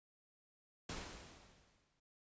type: noise with exponential decay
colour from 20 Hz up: pink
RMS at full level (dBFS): -43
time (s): 0.89-2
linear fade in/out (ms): 5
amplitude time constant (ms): 240
effects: resampled to 16000 Hz